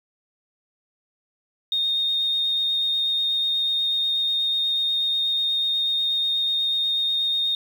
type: tone with vibrato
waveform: sine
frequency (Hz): 3689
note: A#7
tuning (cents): -19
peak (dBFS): -20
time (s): 1.72-7.55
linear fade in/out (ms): 2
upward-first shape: triangle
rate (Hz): 8.2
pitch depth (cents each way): 10
effects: 8-bit